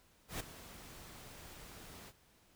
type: noise with ADSR envelope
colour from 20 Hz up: pink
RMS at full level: -39 dBFS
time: 0.28-2.13 s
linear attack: 120 ms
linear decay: 11 ms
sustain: -14 dB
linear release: 53 ms
effects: pink hiss -68 dBFS RMS until 2.55 s